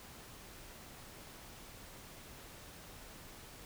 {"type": "silence", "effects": ["pink hiss -53 dBFS RMS until 3.65 s"]}